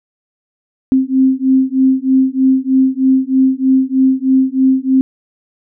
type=beating tone pair; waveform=sine; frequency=261.6 / 264.8 Hz; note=C4 / C4; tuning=0 / +21 cents; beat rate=3.2 Hz; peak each=-12 dBFS; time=0.92-5.01 s; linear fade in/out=0 ms; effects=none